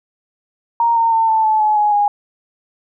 sine tone with pitch steps, 932.3 / 915.8 / 899.5 / 883.5 / 867.9 / 852.5 / 837.3 / 822.5 Hz, A#5 / A#5 / A5 / A5 / A5 / G#5 / G#5 / G#5, 0 / -31 / +38 / +7 / -24 / +45 / +14 / -17 cents, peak -11 dBFS, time 0.8-2.08 s, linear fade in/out 2 ms, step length 160 ms, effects none

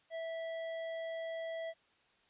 sine tone with hard clipping, 656 Hz, E5, 9 cents flat, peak -40 dBFS, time 0.1-1.74 s, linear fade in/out 50 ms, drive 11 dB, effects white hiss -70 dBFS RMS until 2.29 s + resampled to 8000 Hz

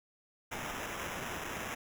blue noise with sample-and-hold, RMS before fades -40 dBFS, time 0.51-1.75 s, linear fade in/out 10 ms, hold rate 4410 Hz, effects none

